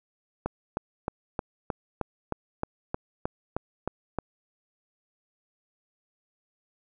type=click train; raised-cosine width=1 ms; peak=-14 dBFS; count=13; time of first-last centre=0.46-4.187 s; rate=3.22 Hz; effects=none